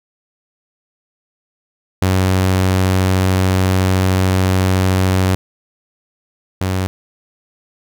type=tone pair in turn; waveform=sawtooth; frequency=93.7 / 93.7 Hz; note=F#2 / F#2; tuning=+22 / +22 cents; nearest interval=unison; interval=0 cents; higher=neither; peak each=-8 / -12 dBFS; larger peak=first; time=2.02-5.35 / 6.61-6.87 s; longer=first; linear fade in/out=0 ms; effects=none